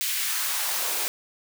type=noise with high-pass filter sweep; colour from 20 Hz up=white; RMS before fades=-27 dBFS; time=0.01-1.08 s; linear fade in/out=0 ms; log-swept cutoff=2500 to 370 Hz; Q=1.2; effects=none